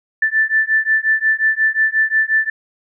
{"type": "beating tone pair", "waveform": "sine", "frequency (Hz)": [1760, 1765.6], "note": ["A6", "A6"], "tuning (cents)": [0, 5], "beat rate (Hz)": 5.6, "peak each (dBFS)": -16, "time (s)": [0.22, 2.5], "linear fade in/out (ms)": 5, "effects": []}